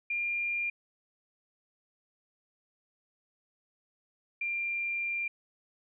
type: tone pair in turn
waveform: sine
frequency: 2400 / 2383 Hz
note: D7 / D7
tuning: +37 / +25 cents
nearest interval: unison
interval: 12 cents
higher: first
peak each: -29 / -30 dBFS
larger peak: first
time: 0.1-0.7 / 4.41-5.28 s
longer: second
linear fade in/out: 5 ms
effects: none